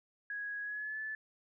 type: tone with pitch glide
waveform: sine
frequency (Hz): 1661.2 to 1739.8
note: G#6 to A6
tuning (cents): 0 to -20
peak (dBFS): -37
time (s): 0.3-1.15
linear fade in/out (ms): 2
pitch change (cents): +80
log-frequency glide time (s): 0.62-0.99
effects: none